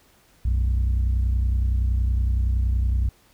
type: tone pair together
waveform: sine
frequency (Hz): 61.74 / 92.44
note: B1 / F#2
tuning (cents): 0 / -1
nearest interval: perfect fifth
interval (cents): 699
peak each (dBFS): -17 / -24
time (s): 0.45-3.09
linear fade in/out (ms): 5
effects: tanh soft clip ceiling -16 dBFS + pink hiss -58 dBFS RMS until 3.33 s

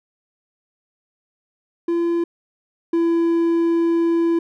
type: tone pair in turn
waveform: triangle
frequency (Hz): 340.1 / 335.4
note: F4 / E4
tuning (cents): -46 / +30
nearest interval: unison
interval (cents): 24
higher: first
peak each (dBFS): -15 / -13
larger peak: second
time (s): 1.88-2.24 / 2.93-4.39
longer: second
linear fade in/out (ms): 5
effects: none

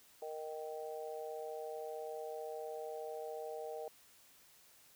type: harmonic tone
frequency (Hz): 155.56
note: D#3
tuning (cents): 0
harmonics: 3 / 4 / 5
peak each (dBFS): -44 / -46 / -48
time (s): 0.22-3.88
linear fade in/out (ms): 2
effects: white hiss -64 dBFS RMS until 4.95 s

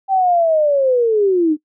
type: linear sweep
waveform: sine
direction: down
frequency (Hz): 784 to 293.7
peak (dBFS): -11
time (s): 0.08-1.57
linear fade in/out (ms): 50
effects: noise-tail reverb RT60 0.1 s tail -21 dB re dry

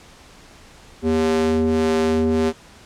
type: ring-modulated tone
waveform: square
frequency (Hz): 79.7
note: D#2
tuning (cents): +42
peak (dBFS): -14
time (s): 1.02-2.53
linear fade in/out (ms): 50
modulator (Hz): 318
effects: pink hiss -46 dBFS RMS until 2.85 s + low-pass 8000 Hz 12 dB/octave

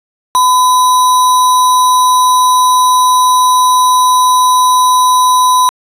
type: tone with sample-and-hold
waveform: sine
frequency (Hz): 1007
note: B5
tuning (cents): +33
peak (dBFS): -5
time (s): 0.35-5.69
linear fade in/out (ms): 0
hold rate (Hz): 4900
effects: resampled to 32000 Hz

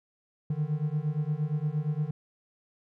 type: beating tone pair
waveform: triangle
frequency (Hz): 146.83 / 155.43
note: D3 / D#3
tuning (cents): 0 / -1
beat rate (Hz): 8.6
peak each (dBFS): -28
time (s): 0.5-2.11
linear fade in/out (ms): 5
effects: none

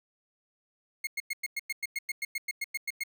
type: tone bursts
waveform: 40% pulse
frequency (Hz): 2158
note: C#7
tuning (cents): -47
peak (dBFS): -29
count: 16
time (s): 1.04-3.036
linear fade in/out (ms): 5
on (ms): 31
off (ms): 100
effects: none

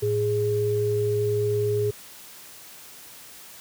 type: tone pair together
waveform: sine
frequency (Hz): 110.12 / 415.3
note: A2 / G#4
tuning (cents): +2 / 0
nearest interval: octave + major seventh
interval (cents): 2298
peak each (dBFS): -26 / -22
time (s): 0.02-1.91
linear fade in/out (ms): 10
effects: white hiss -45 dBFS RMS until 3.6 s + high-pass 60 Hz 12 dB/octave

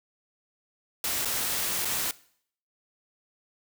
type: noise with dropouts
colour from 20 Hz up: white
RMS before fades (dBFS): -29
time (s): 1.04-2.11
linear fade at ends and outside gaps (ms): 1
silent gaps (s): 1.249-1.255 / 1.848-1.853
effects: noise-tail reverb RT60 0.6 s tail -20 dB re dry

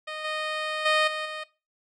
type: tone with level steps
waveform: 10% pulse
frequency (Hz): 618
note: D#5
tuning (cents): -12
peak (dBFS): -24 / -19 / -11 / -20 / -24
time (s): 0.07-1.44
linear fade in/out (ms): 10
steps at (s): 0.24 / 0.85 / 1.07 / 1.25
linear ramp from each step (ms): 10
effects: noise-tail reverb RT60 0.3 s tail -20 dB re dry + low-pass 5000 Hz 12 dB/octave

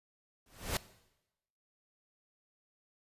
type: noise with exponential growth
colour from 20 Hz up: pink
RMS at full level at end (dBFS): -29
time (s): 0.46-0.77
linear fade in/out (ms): 2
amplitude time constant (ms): 66
effects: noise-tail reverb RT60 0.9 s tail -18 dB re dry + resampled to 32000 Hz

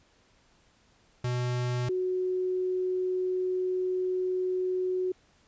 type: tone pair in turn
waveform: square / sine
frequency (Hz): 123.47 / 368.5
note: B2 / F#4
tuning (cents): 0 / -7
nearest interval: octave + perfect fifth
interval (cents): 1893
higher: second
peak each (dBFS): -28 / -26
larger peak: second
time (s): 1.24-1.89 / 1.89-5.12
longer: second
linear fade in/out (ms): 5
effects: pink hiss -64 dBFS RMS until 5.47 s + resampled to 16000 Hz

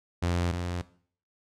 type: tone pair in turn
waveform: sawtooth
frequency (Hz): 87.31 / 88.12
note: F2 / F2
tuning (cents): 0 / +16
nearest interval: unison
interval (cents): 16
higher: second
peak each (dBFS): -21 / -26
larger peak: first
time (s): 0.22-0.52 / 0.52-0.82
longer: neither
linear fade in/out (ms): 10
effects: noise-tail reverb RT60 0.5 s tail -17 dB re dry + low-pass 8000 Hz 12 dB/octave

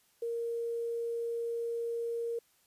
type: tone with quantisation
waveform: sine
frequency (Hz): 466.2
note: A#4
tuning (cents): 0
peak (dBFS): -32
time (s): 0.22-2.39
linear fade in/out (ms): 5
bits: 10
effects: white hiss -69 dBFS RMS until 2.66 s + resampled to 32000 Hz

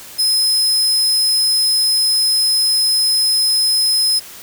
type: tone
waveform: sawtooth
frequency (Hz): 5100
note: D#8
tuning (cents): +42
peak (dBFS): -10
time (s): 0.18-4.2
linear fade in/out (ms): 20
effects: white hiss -36 dBFS RMS until 4.42 s

